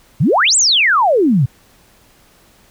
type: exponential two-way sweep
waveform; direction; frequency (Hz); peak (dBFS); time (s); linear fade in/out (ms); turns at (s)
sine; up then down; 116.3 to 8390 to 116.3; -9; 0.2-1.46; 10; 0.56
effects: pink hiss -50 dBFS RMS until 2.7 s